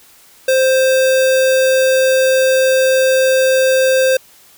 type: tone with sample-and-hold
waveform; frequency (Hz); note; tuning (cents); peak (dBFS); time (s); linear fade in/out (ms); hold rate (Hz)
sine; 523.3; C5; 0; -9; 0.48-4.17; 5; 2100
effects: white hiss -46 dBFS RMS until 4.57 s